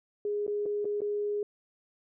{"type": "tone with dropouts", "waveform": "sine", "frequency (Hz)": 413.6, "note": "G#4", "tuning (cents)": -7, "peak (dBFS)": -28, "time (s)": [0.25, 1.43], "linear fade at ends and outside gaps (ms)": 2, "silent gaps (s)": [[0.466, 0.478], [0.657, 0.661], [0.846, 0.853], [1.006, 1.017]], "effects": []}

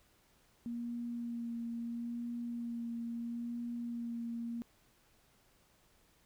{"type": "tone with vibrato", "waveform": "sine", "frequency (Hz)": 235.4, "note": "A#3", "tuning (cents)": 17, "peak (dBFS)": -37, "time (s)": [0.66, 4.62], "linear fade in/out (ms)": 0, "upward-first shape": "sine", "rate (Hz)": 0.75, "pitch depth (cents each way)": 17, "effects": ["pink hiss -69 dBFS RMS until 6.25 s"]}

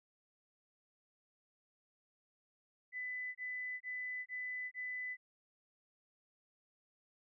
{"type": "tone bursts", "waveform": "sine", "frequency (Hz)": 2001, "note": "B6", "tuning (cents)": 22, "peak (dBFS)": -39, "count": 5, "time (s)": [2.92, 5.17], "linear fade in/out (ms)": 50, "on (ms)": 430, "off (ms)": 25, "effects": []}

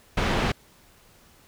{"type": "low-pass noise", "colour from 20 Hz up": "pink", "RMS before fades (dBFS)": -24, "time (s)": [0.17, 0.52], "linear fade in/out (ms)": 5, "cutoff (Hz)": 3200, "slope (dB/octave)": 12, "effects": ["pink hiss -56 dBFS RMS until 1.47 s"]}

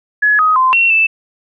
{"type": "tone with pitch steps", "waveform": "sine", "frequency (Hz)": [1693, 1257, 1035, 2724, 2642], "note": ["G#6", "D#6", "C6", "F7", "E7"], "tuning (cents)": [33, 17, -19, -44, 3], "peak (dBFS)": -8, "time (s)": [0.22, 1.07], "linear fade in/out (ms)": 10, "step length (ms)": 170, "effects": []}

